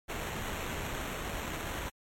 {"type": "noise with sample-and-hold", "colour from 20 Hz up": "pink", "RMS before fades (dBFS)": -37, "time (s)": [0.08, 1.9], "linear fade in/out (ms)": 20, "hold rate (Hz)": 4900, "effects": ["MP3 64 kbps"]}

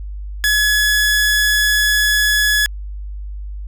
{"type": "tone", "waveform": "sawtooth", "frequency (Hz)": 1696, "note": "G#6", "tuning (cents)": 36, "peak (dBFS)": -9, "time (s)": [0.44, 2.66], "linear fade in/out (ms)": 0, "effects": ["added 50 Hz sine -25 dBFS peak until 3.67 s"]}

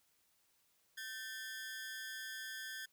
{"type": "ring-modulated tone", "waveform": "sawtooth", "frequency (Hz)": 1664, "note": "G#6", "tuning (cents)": 3, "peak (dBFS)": -37, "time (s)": [0.97, 2.86], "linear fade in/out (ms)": 10, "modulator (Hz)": 116, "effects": ["white hiss -75 dBFS RMS until 2.92 s"]}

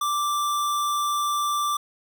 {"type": "tone", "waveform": "square", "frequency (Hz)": 1174.7, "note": "D6", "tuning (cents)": 0, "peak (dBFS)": -23, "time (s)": [0.01, 1.77], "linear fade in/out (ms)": 5, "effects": ["10-bit"]}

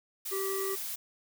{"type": "noise", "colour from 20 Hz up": "blue", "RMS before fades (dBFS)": -37, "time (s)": [0.25, 0.96], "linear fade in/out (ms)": 10}
{"type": "harmonic tone", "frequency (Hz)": 388.4, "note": "G4", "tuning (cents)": -16, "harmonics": [1, 3, 5], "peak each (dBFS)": [-32, -40, -45], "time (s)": [0.31, 0.76], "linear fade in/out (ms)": 20}
{"effects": []}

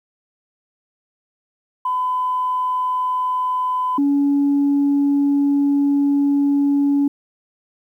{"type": "tone pair in turn", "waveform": "sine", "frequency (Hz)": [1008, 282.9], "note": ["B5", "C#4"], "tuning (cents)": [35, 35], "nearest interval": "octave + minor seventh", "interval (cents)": 2200, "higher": "first", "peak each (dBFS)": [-17, -12], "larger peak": "second", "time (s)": [[1.85, 3.98], [3.98, 7.08]], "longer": "second", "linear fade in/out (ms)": 5, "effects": ["tanh soft clip ceiling -11 dBFS", "9-bit"]}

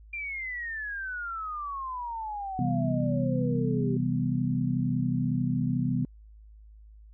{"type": "exponential sweep", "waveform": "sine", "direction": "down", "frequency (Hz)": [2395, 384.7], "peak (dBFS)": -32, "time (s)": [0.13, 3.97], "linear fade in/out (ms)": 5}
{"type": "chord", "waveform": "sine", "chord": "C major seventh", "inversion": "none", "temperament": "equal", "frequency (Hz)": [130.81, 164.81, 196, 246.9], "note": ["C3", "E3", "G3", "B3"], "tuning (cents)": [0, 0, 0, 0], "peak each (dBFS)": [-29, -31, -33, -29], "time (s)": [2.59, 6.05], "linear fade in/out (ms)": 2}
{"effects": ["added 53 Hz sine -48 dBFS peak until 7.13 s"]}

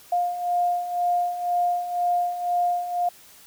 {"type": "beating tone pair", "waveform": "sine", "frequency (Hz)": [705, 707], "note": ["F5", "F5"], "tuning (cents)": [16, 21], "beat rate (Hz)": 2, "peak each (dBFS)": [-28, -22], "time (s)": [0.12, 3.09], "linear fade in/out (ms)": 5, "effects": ["white hiss -50 dBFS RMS until 3.46 s"]}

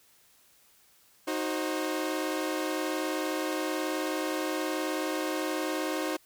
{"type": "chord", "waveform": "sawtooth", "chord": "C diminished", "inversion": "first", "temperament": "equal with one note detuned", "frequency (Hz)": [311.1, 370, 531.2], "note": ["Eb4", "Gb4", "C5"], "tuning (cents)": [0, 0, 26], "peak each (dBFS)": [-28, -31, -31], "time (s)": [1.27, 6.17], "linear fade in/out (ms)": 10, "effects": ["white hiss -62 dBFS RMS until 6.25 s"]}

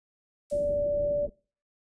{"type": "noise with exponential decay", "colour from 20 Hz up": "violet", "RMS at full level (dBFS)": -44, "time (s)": [0.5, 0.92], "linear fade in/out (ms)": 0, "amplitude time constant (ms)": 91}
{"type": "tone", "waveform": "sine", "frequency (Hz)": 582, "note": "D5", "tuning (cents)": -16, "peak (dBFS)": -24, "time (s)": [0.51, 1.27], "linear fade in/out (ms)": 20}
{"type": "low-pass noise", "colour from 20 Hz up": "pink", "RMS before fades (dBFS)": -40, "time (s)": [0.52, 1.3], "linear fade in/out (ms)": 10, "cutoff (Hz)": 550, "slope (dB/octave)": 48}
{"effects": ["noise-tail reverb RT60 0.4 s tail -22 dB re dry", "resampled to 22050 Hz"]}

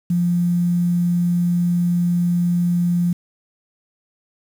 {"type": "tone with quantisation", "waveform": "sine", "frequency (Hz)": 174.61, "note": "F3", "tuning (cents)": 0, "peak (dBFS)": -15, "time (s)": [0.1, 3.13], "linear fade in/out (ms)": 5, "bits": 7, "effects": []}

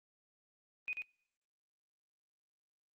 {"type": "tone with echo", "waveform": "sine", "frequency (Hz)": 2489, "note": "D#7", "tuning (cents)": 0, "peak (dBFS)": -35, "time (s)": [0.88, 0.93], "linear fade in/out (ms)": 0, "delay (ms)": 90, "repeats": 1, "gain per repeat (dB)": -3, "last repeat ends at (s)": 1.02, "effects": ["noise-tail reverb RT60 0.7 s tail -26 dB re dry", "Opus 24 kbps"]}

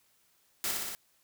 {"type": "noise with echo", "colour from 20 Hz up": "white", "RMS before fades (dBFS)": -32, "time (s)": [0.64, 0.71], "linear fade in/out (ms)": 0, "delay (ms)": 60, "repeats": 4, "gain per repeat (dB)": -2, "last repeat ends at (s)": 0.95, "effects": ["white hiss -69 dBFS RMS until 1.23 s"]}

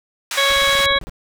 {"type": "band-pass noise", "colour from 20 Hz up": "pink", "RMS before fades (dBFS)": -25, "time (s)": [0.31, 0.86], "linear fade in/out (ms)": 2, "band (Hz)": [1400, 9100], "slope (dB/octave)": 12}
{"type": "harmonic tone", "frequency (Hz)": 554.4, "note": "C#5", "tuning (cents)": 0, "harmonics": [1, 2, 3, 4, 6, 7], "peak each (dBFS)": [-21, -21, -21, -21, -21, -21], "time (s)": [0.37, 0.99], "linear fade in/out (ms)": 10}
{"type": "noise bursts", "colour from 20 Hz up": "brown", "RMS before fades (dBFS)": -31, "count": 11, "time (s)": [0.5, 1.096], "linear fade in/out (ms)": 0, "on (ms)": 26, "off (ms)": 31}
{"effects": []}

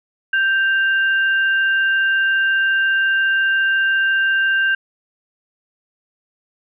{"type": "tone pair together", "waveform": "sine", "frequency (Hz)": [1568.6, 2794], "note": ["G6", "F7"], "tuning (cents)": [1, 0], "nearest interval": "minor seventh", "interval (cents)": 999, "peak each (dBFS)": [-14, -26], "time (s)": [0.33, 4.75], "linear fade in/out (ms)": 5, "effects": []}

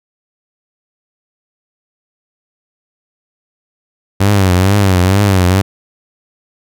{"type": "tone with vibrato", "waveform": "sawtooth", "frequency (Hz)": 95.8, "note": "G2", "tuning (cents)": -39, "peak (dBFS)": -4, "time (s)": [4.2, 5.62], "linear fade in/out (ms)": 10, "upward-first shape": "triangle", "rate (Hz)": 2.2, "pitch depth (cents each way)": 140, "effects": []}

